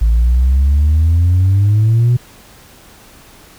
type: exponential sweep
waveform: sine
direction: up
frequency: 54.1 to 124 Hz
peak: -6 dBFS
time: 0.01-2.17 s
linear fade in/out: 10 ms
effects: tanh soft clip ceiling -6 dBFS + pink hiss -42 dBFS RMS until 3.58 s